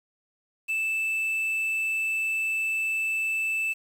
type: tone with quantisation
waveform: triangle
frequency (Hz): 2637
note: E7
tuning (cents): 0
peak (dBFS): -23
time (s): 0.68-3.74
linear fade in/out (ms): 20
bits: 8
effects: none